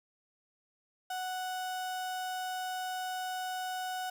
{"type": "tone", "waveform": "35% pulse", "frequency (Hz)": 740, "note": "F#5", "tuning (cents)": 0, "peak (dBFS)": -33, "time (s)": [1.1, 4.1], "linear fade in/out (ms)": 5, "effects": ["12-bit"]}